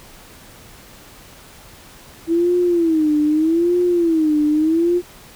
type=tone with vibrato; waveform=sine; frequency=326.2 Hz; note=E4; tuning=18 cents flat; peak=-13 dBFS; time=2.27-5.02 s; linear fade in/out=50 ms; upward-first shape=sine; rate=0.81 Hz; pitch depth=150 cents each way; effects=pink hiss -43 dBFS RMS until 5.35 s